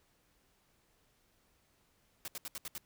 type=noise bursts; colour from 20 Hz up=white; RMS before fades=-42 dBFS; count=6; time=2.25-2.779 s; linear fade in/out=0 ms; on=29 ms; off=71 ms; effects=pink hiss -72 dBFS RMS until 2.85 s